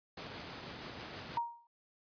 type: noise with tremolo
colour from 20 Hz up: pink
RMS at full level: -44 dBFS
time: 0.17-1.38 s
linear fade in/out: 5 ms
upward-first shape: triangle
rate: 6.2 Hz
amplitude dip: 25%
type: clicks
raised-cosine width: 1 ms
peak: -36 dBFS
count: 2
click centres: 0.257 / 0.268 s
type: tone with exponential decay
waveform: sine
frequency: 939 Hz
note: A#5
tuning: 12 cents sharp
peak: -28 dBFS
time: 1.37-1.67 s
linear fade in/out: 2 ms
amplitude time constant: 65 ms
effects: high-pass 100 Hz 12 dB/octave + resampled to 11025 Hz